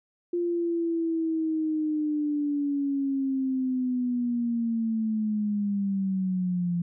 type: linear sweep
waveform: sine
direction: down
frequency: 349.5 to 171.6 Hz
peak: -24 dBFS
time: 0.33-6.82 s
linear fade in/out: 5 ms
effects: none